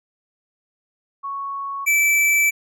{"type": "tone pair in turn", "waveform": ["sine", "square"], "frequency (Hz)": [1108.7, 2318], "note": ["C#6", "D7"], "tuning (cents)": [0, -23], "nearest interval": "octave + minor second", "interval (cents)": 1277, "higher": "second", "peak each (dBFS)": [-25, -15], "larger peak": "second", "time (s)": [[1.23, 1.86], [1.86, 2.51]], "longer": "second", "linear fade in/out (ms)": 20, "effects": []}